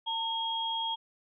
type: tone pair together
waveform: sine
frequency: 905 / 3272 Hz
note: A5 / G#7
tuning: +48 / -26 cents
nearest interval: octave + minor seventh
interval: 2226 cents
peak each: -33 / -32 dBFS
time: 0.06-0.96 s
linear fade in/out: 20 ms
effects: none